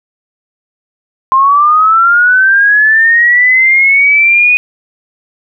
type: linear sweep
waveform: sine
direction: up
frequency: 1046.5 to 2489 Hz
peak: -4 dBFS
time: 1.32-4.57 s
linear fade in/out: 0 ms
effects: none